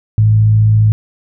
sine tone with frequency modulation, 107.6 Hz, A2, 38 cents flat, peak -6 dBFS, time 0.18-0.92 s, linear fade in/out 0 ms, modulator 54.5 Hz, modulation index 0.23, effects none

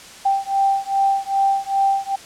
sine beating tone pair, 784 / 786.5 Hz, G5 / G5, 0 / +6 cents, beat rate 2.5 Hz, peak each -19 dBFS, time 0.25-2.16 s, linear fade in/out 10 ms, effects white hiss -40 dBFS RMS until 2.25 s + low-pass 8000 Hz 12 dB/octave

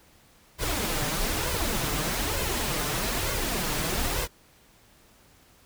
pink noise with flanger, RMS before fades -28 dBFS, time 0.58-4.28 s, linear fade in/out 50 ms, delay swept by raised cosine 1.9 to 6.8 ms, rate 1.1 Hz, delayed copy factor +0.6, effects pink hiss -58 dBFS RMS until 5.65 s

